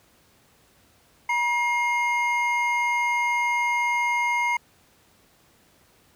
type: tone pair together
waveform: triangle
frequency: 957 / 2131 Hz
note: A#5 / C7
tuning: +45 / +31 cents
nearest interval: octave + major second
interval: 1386 cents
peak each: -22 dBFS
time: 1.29-4.57 s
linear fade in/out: 5 ms
effects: pink hiss -59 dBFS RMS until 6.15 s + high-pass 60 Hz 12 dB/octave